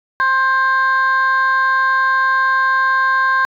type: tone pair together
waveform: sine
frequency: 1056 / 1582.2 Hz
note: C6 / G6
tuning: +16 / +16 cents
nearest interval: perfect fifth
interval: 700 cents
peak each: -13 dBFS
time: 0.2-3.45 s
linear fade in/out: 0 ms
effects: tanh soft clip ceiling -8 dBFS